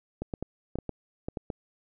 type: clicks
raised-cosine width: 2 ms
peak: -19 dBFS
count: 9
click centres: 0.22 / 0.338 / 0.426 / 0.756 / 0.787 / 0.893 / 1.285 / 1.372 / 1.502 s
effects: none